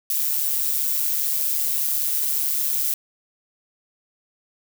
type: noise with amplitude modulation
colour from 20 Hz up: violet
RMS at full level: -20 dBFS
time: 0.1-2.94 s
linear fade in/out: 2 ms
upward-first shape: sine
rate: 145 Hz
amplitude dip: 60%
effects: none